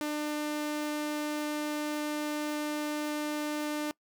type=tone; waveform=sawtooth; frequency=299.4 Hz; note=D4; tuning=33 cents sharp; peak=-27 dBFS; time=0.01-3.91 s; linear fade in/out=0 ms; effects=noise-tail reverb RT60 0.1 s tail -23 dB re dry